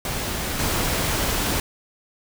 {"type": "noise with level steps", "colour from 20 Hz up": "pink", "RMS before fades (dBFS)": [-27, -23], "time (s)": [0.05, 1.6], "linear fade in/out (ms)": 2, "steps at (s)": 0.59, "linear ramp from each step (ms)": 2, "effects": []}